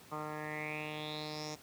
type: tone with low-pass filter sweep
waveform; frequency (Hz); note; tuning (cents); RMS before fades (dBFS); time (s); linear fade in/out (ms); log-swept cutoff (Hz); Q
10% pulse; 152.4; D#3; -36; -41; 0.11-1.56; 20; 1200 to 6200; 6.6
effects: pink hiss -57 dBFS RMS until 1.62 s + high-pass 100 Hz 12 dB/octave